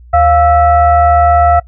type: tone with frequency modulation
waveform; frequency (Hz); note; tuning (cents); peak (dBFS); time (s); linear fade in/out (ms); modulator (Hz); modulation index
sine; 698.5; F5; 0; -5; 0.13-1.6; 10; 622; 0.85
effects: noise-tail reverb RT60 0.1 s tail -21 dB re dry + added 60 Hz sine -34 dBFS peak until 1.67 s